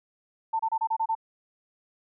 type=tone bursts; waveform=sine; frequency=894 Hz; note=A5; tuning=27 cents sharp; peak=-23 dBFS; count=7; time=0.53-1.152 s; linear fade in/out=10 ms; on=64 ms; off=29 ms; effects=none